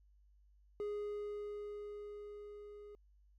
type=tone with level ramp; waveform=triangle; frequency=414.4 Hz; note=G#4; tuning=4 cents flat; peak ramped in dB=-35 to -49 dBFS; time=0.8-2.95 s; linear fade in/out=0 ms; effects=added 50 Hz sine -64 dBFS peak until 3.38 s